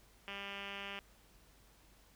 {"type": "tone with low-pass filter", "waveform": "5% pulse", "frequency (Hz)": 198.9, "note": "G3", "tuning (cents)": 25, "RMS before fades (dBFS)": -45, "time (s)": [0.28, 0.99], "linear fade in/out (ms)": 0, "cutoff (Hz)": 3000, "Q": 4.7, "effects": ["added 50 Hz sine -66 dBFS peak until 2.15 s", "pink hiss -66 dBFS RMS until 2.15 s"]}